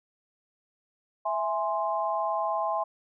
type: chord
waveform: sine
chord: E augmented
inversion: none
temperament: equal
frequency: 659.3 / 830.6 / 1046.5 Hz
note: E5 / G#5 / B#5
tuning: 0 / 0 / 0 cents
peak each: -30 dBFS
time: 1.25-2.84 s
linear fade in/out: 10 ms
effects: none